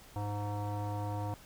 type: tone with low-pass filter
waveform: square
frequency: 103.2 Hz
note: G#2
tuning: 10 cents flat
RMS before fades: -36 dBFS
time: 0.16-1.34 s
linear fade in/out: 0 ms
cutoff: 870 Hz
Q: 4.5
effects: added 60 Hz sine -65 dBFS peak until 1.45 s + pink hiss -56 dBFS RMS until 1.45 s